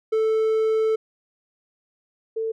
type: tone pair in turn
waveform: triangle / sine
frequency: 440 / 446.4 Hz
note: A4 / A4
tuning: 0 / +25 cents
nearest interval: unison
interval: 25 cents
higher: second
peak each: -16 / -23 dBFS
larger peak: first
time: 0.12-0.96 / 2.36-2.52 s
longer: first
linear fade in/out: 10 ms
effects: none